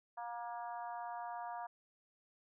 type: harmonic tone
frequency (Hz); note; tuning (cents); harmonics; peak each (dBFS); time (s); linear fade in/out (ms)
236.8; A#3; +27; 3 / 4 / 5 / 6 / 7; -44 / -45 / -52 / -57 / -57; 0.17-1.67; 10
effects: none